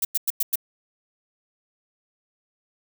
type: noise bursts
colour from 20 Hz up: violet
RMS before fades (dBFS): -22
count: 5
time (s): 0.02-0.557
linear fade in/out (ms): 5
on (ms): 29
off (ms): 98
effects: none